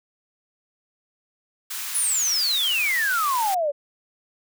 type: high-pass noise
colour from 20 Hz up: white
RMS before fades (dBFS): -31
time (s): 1.7-3.55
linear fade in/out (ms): 10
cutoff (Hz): 1000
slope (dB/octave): 24
type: exponential sweep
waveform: sine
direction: down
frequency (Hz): 10510 to 554.4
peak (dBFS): -20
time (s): 1.94-3.72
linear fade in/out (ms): 20
effects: none